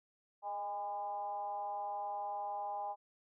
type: tone with frequency modulation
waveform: sine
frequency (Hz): 815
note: G#5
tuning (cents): -33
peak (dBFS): -37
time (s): 0.42-2.96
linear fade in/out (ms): 50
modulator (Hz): 197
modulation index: 0.69
effects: none